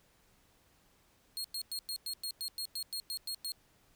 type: tone bursts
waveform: sawtooth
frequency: 4272 Hz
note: C8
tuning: 35 cents sharp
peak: -33 dBFS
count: 13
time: 1.37-3.519 s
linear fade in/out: 0 ms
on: 73 ms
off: 100 ms
effects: pink hiss -68 dBFS RMS until 3.95 s